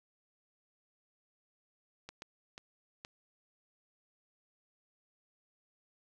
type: clicks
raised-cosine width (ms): 0.2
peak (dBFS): -28 / -27 / -29 / -27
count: 4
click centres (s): 2.09 / 2.221 / 2.579 / 3.049
effects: none